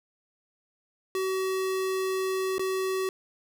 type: tone with dropouts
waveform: square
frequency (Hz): 378.6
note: F#4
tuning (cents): +40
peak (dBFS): -27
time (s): 1.15-3.09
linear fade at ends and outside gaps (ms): 1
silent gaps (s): 2.582-2.594
effects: none